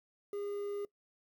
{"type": "tone with quantisation", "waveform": "triangle", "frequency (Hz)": 406.6, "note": "G#4", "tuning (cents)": -37, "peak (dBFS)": -34, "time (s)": [0.33, 0.85], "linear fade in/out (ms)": 2, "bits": 10, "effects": ["noise-tail reverb RT60 0.1 s tail -21 dB re dry"]}